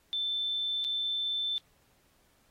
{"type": "tone with dropouts", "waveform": "sine", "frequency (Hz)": 3541, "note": "A7", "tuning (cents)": 10, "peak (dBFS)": -29, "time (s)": [0.13, 1.58], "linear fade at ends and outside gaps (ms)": 0, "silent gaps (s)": [0.842, 0.847], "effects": ["pink hiss -68 dBFS RMS until 2.5 s", "AAC 48 kbps"]}